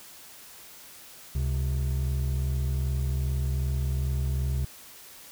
triangle tone pair together, 69.3 / 131.85 Hz, C#2 / C3, 0 / +14 cents, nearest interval major seventh, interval 1114 cents, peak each -24 / -28 dBFS, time 1.35-4.65 s, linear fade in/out 5 ms, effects white hiss -48 dBFS RMS until 5.31 s

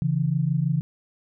sine tone pair together, 138.3 / 164.47 Hz, C#3 / E3, -4 / -4 cents, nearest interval minor third, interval 300 cents, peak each -23 dBFS, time 0.02-0.81 s, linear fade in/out 0 ms, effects none

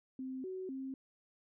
sine tone with pitch steps, 260.8 / 374.2 / 265.9 Hz, C4 / F#4 / C4, -5 / +20 / +28 cents, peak -39 dBFS, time 0.19-0.94 s, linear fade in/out 2 ms, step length 250 ms, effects none

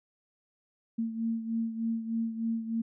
sine beating tone pair, 226.5 / 229.8 Hz, A#3 / A#3, -50 / -25 cents, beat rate 3.3 Hz, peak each -30 / -36 dBFS, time 0.98-2.82 s, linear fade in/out 10 ms, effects none

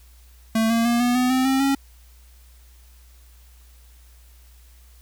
square tone with pitch steps, 223.2 / 229.9 / 236.7 / 243.8 / 251.1 / 258.6 / 266.4 / 274.3 Hz, A3 / A#3 / A#3 / B3 / B3 / C4 / C4 / C#4, +25 / -24 / +27 / -22 / +29 / -20 / +31 / -18 cents, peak -18 dBFS, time 0.55-1.75 s, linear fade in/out 5 ms, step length 150 ms, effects added 60 Hz sine -47 dBFS peak until 5.01 s + white hiss -57 dBFS RMS until 5.01 s

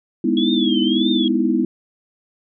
sine chord, E major seventh, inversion first, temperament just, 206 / 247.2 / 309 / 329.6 Hz, G#3 / B3 / D#4 / E4, -14 / +2 / -12 / 0 cents, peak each -22 / -19 / -22 / -20 dBFS, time 0.24-1.65 s, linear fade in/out 5 ms
sine tone with vibrato, 3322 Hz, G#7, in tune, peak -22 dBFS, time 0.37-1.28 s, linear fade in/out 2 ms, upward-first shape triangle, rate 1.7 Hz, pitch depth 170 cents each way
effects none

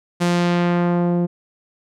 sawtooth tone with low-pass filter sweep, 174.61 Hz, F3, in tune, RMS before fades -18 dBFS, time 0.2-1.27 s, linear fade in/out 20 ms, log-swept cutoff 10000 to 430 Hz, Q 0.77, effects none

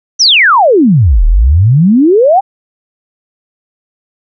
sine exponential two-way sweep, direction down then up, 6200 to 36.07 to 821 Hz, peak -3 dBFS, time 0.19-2.41 s, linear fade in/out 20 ms, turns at 1.25 s, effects none

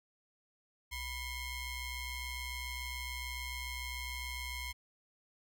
sawtooth ring-modulated tone, 1046.5 Hz, C6, in tune, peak -32 dBFS, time 0.91-4.73 s, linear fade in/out 20 ms, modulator 1110 Hz, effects none

